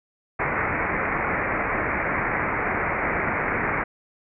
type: low-pass noise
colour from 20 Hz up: white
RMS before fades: -25 dBFS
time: 0.39-3.84 s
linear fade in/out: 10 ms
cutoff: 2300 Hz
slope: 96 dB/octave
effects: none